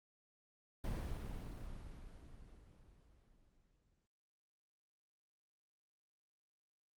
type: noise with exponential decay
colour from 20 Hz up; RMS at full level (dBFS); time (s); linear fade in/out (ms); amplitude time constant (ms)
brown; -38; 0.84-4.06; 2; 700
effects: Opus 24 kbps